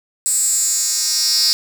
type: tone with high-pass filter sweep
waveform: 10% pulse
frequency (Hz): 311.1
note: D#4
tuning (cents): 0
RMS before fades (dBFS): -17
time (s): 0.26-1.53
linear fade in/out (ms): 0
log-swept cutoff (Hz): 8200 to 5000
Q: 5.6
effects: none